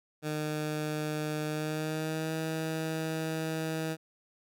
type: tone with pitch glide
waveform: 15% pulse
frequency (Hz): 152.6 to 159.63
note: D#3 to D#3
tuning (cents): -33 to +45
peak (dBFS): -25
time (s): 0.22-3.97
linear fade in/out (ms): 50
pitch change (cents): +78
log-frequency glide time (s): 1.46-2.34
effects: none